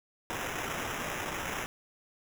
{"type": "noise with sample-and-hold", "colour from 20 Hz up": "white", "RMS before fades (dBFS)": -36, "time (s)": [0.3, 1.66], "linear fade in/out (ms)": 0, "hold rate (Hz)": 4410, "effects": []}